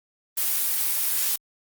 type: noise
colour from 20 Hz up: blue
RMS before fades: -24 dBFS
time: 0.37-1.36 s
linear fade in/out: 5 ms
effects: Opus 32 kbps